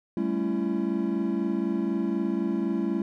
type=chord; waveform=triangle; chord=A dominant seventh; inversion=third; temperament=equal with one note detuned; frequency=196 / 220 / 277.2 / 335.8 Hz; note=G3 / A3 / C#4 / E4; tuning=0 / 0 / 0 / +32 cents; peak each=-28 / -28 / -30 / -27 dBFS; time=0.17-3.02 s; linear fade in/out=2 ms; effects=none